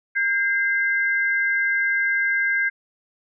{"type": "tone pair together", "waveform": "sine", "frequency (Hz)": [1600, 2068], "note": ["G6", "C7"], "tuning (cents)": [35, -21], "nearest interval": "major third", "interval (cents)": 444, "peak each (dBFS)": [-20, -23], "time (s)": [0.15, 2.7], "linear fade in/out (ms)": 20, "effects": []}